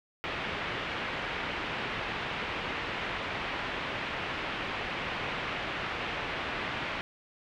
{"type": "low-pass noise", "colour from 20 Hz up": "white", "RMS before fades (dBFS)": -35, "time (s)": [0.24, 7.01], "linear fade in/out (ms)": 0, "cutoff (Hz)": 2800, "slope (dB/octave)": 24, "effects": []}